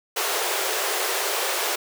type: high-pass noise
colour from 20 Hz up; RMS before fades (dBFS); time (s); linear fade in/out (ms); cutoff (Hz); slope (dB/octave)
pink; -25; 0.16-1.76; 10; 360; 96
effects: none